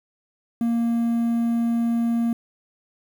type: tone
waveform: triangle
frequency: 233.1 Hz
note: A#3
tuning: in tune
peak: -17 dBFS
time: 0.61-2.33 s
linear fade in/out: 2 ms
effects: 8-bit